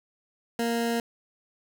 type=tone; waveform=20% pulse; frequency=233.1 Hz; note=A#3; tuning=in tune; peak=-20 dBFS; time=0.59-1 s; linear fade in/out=2 ms; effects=none